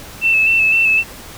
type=tone with vibrato; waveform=sine; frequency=2643 Hz; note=E7; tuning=4 cents sharp; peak=-10 dBFS; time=0.21-1.04 s; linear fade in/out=50 ms; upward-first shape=square; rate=3.9 Hz; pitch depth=24 cents each way; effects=pink hiss -35 dBFS RMS until 1.37 s